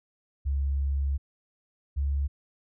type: tone pair in turn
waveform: sine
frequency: 69.3 / 70.11 Hz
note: C#2 / C#2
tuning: 0 / +20 cents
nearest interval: unison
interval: 20 cents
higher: second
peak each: -24 dBFS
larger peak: neither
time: 0.45-1.18 / 1.96-2.28 s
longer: first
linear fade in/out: 20 ms
effects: none